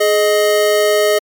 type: tone pair together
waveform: square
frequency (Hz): 421.5 / 621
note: G#4 / D#5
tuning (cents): +26 / -3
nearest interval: perfect fifth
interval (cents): 671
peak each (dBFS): -14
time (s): 0-1.19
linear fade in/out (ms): 10
effects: MP3 96 kbps